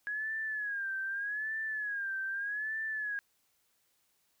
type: tone with vibrato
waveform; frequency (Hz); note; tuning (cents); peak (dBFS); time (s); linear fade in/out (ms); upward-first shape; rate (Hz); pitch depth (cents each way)
sine; 1661.2; G#6; 0; -33; 0.07-3.19; 0; sine; 0.82; 110
effects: white hiss -74 dBFS RMS until 4.4 s